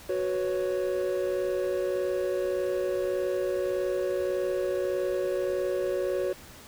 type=chord; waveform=triangle; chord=F# suspended fourth; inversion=none; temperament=just; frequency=370 / 493.3 / 555 Hz; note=F#4 / B4 / C#5; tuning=0 / -2 / +2 cents; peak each=-27 / -31 / -28 dBFS; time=0.09-6.33 s; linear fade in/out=5 ms; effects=pink hiss -48 dBFS RMS until 6.67 s